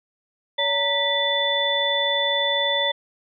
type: tone cluster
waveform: sine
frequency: 567 / 924 / 1964 / 3496 Hz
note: C#5 / A#5 / B6 / A7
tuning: +39 / -16 / -10 / -12 cents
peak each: -25 / -28 / -26 / -22 dBFS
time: 0.58-2.92 s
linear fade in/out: 10 ms
effects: none